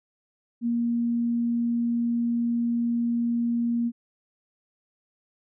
sine tone, 235.6 Hz, A#3, 19 cents sharp, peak -22 dBFS, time 0.61-3.92 s, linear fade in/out 50 ms, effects none

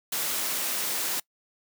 white noise, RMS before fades -29 dBFS, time 0.12-1.2 s, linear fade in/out 5 ms, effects noise-tail reverb RT60 0.1 s tail -24 dB re dry + high-pass 200 Hz 12 dB/octave

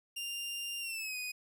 sawtooth tone with pitch glide, 2794 to 2489 Hz, F7 to D#7, 0 to 0 cents, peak -34 dBFS, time 0.16-1.32 s, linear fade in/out 10 ms, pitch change -200 cents, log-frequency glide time 0.8-1.17 s, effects none

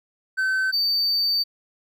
triangle tone pair in turn, 1533 / 4594 Hz, G6 / D8, -39 / -39 cents, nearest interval octave + perfect fifth, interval 1900 cents, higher second, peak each -18 dBFS, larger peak neither, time 0.37-0.72 / 0.72-1.44 s, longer second, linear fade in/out 20 ms, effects none

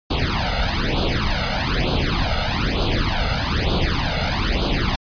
pink noise with flanger, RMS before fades -20 dBFS, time 0.1-4.96 s, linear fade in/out 10 ms, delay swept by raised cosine 0.25 to 1.45 ms, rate 1.1 Hz, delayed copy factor +1, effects resampled to 11025 Hz

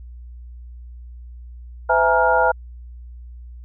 sine tone cluster, 507 / 659 / 838 / 939 / 1410 Hz, B4 / E5 / G#5 / A#5 / F6, +45 / -1 / +15 / +12 / +16 cents, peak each -20 dBFS, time 1.89-2.52 s, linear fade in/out 10 ms, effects added 60 Hz sine -35 dBFS peak until 3.64 s

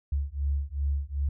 sine beating tone pair, 69.3 / 71.9 Hz, C#2 / D2, 0 / -36 cents, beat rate 2.6 Hz, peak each -29 dBFS, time 0.12-1.29 s, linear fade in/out 5 ms, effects none

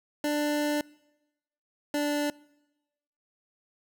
25% pulse tone pair in turn, 295.7 / 293 Hz, D4 / D4, +12 / -4 cents, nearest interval unison, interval 16 cents, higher first, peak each -22 dBFS, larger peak neither, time 0.24-0.81 / 1.94-2.3 s, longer first, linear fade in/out 2 ms, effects noise-tail reverb RT60 1.0 s tail -24 dB re dry

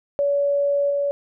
sine tone with level steps, 568 Hz, C#5, 42 cents sharp, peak -17 / -19 dBFS, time 0.19-1.11 s, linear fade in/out 0 ms, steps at 0.9 s, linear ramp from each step 5 ms, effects none

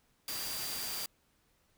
sine tone in noise, 4734 Hz, D8, 13 cents sharp, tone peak -42 dBFS, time 0.28-1.06 s, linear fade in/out 2 ms, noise white, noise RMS -39 dBFS, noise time 0.28-1.06 s, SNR -6 dB, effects pink hiss -72 dBFS RMS until 1.77 s

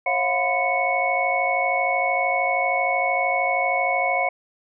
sine tone cluster, 544 / 669 / 722 / 1010 / 2212 Hz, C#5 / E5 / F#5 / B5 / C#7, -33 / +25 / -43 / +39 / -4 cents, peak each -28 / -29 / -23 / -29 / -23 dBFS, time 0.06-4.29 s, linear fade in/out 5 ms, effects none

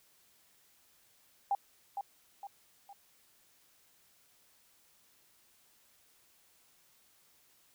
sine tone with echo, 800 Hz, G5, 35 cents sharp, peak -27 dBFS, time 1.51-1.55 s, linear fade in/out 2 ms, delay 460 ms, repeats 3, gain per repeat -7 dB, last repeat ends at 2.93 s, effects white hiss -67 dBFS RMS until 7.74 s

